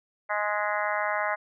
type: harmonic tone with a mistuned harmonic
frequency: 208.7 Hz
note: G#3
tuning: 9 cents sharp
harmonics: 3 / 4 / 5 / 6 / 7 / 8 / 9 / 10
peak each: -31 / -32 / -33 / -34 / -34 / -35 / -36 / -36 dBFS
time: 0.29-1.36 s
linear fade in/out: 20 ms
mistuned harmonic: 10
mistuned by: -32 cents
effects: none